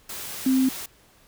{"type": "tone in noise", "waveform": "sine", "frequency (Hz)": 261.6, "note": "C4", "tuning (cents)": 0, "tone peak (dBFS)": -17, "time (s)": [0.46, 0.69], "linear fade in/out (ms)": 5, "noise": "white", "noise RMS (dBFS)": -35, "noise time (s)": [0.09, 0.86], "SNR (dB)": 15, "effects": ["pink hiss -57 dBFS RMS until 1.27 s"]}